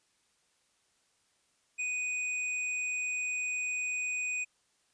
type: tone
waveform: square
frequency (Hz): 2487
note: D#7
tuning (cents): -1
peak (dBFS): -32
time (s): 1.78-4.45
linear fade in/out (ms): 20
effects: white hiss -72 dBFS RMS until 4.93 s + resampled to 22050 Hz